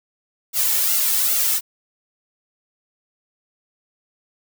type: noise with flanger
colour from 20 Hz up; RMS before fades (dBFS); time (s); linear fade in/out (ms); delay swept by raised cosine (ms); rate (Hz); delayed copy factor
blue; -19; 0.53-1.61; 50; 1.4 to 2.3; 2.5; +0.7
effects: none